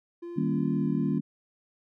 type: tone with vibrato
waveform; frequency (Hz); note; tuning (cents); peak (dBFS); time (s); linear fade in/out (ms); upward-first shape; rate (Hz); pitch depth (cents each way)
triangle; 342.9; F4; -32; -34; 0.22-1.19; 10; triangle; 2.6; 14
type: chord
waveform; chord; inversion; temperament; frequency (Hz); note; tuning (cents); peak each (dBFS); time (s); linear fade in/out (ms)
sine; Eb dominant seventh; none; equal; 155.56 / 196 / 233.1 / 277.2; Eb3 / G3 / Bb3 / Db4; 0 / 0 / 0 / 0; -30; 0.36-1.21; 20
effects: none